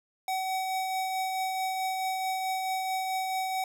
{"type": "tone with tremolo", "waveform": "square", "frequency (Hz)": 756, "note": "F#5", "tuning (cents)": 37, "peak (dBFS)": -28, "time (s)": [0.28, 3.64], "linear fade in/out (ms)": 2, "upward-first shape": "triangle", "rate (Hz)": 4.6, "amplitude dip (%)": 30, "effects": []}